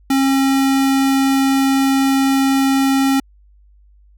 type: tone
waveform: square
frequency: 270.4 Hz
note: C#4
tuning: 43 cents flat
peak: -13 dBFS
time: 0.1-3.2 s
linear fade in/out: 5 ms
effects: added 50 Hz sine -46 dBFS peak until 4.17 s